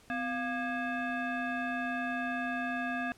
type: tone with frequency modulation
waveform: sine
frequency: 698.5 Hz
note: F5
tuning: in tune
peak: -31 dBFS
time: 0.1-3.12 s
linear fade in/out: 0 ms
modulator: 952 Hz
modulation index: 1.5
effects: pink hiss -60 dBFS RMS until 3.17 s + low-pass 11000 Hz 12 dB/octave